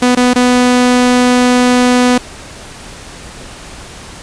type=tone with dropouts; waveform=sawtooth; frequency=248 Hz; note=B3; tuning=7 cents sharp; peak=-3 dBFS; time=0.02-2.18 s; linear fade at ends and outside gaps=5 ms; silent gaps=0.151-0.17 / 0.335-0.358 s; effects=pink hiss -31 dBFS RMS until 4.22 s + resampled to 22050 Hz